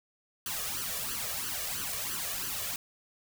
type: noise with flanger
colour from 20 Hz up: white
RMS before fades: -35 dBFS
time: 0.46-2.76 s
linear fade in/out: 2 ms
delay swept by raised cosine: 0.65 to 1.75 ms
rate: 3 Hz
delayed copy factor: +0.75
effects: none